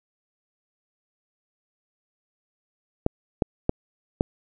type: clicks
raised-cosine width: 2 ms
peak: -6 dBFS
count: 4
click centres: 3.064 / 3.422 / 3.694 / 4.209 s
effects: none